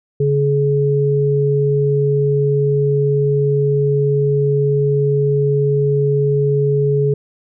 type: tone pair together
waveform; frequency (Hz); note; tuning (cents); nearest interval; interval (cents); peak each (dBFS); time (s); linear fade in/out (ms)
sine; 141.62 / 422.9; C#3 / G#4; +37 / +31; octave + perfect fifth; 1894; -15; 0.2-7.14; 5
effects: none